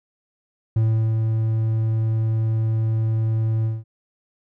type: tone with ADSR envelope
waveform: triangle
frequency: 111.2 Hz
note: A2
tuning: 19 cents sharp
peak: -13 dBFS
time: 0.76-3.84 s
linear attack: 5 ms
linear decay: 370 ms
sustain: -3 dB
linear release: 190 ms
effects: none